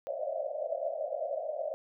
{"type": "band-pass noise", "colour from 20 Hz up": "white", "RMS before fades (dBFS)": -35, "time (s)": [0.07, 1.74], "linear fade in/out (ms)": 0, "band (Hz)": [540, 670], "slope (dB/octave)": 96, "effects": []}